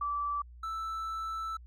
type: tone pair in turn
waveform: sine / triangle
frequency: 1160 / 1320.8 Hz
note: D6 / E6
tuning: -22 / +3 cents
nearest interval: major second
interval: 225 cents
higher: second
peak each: -30 / -32 dBFS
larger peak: first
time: 0.01-0.42 / 0.63-1.57 s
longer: second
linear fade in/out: 5 ms
effects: added 60 Hz sine -48 dBFS peak until 1.66 s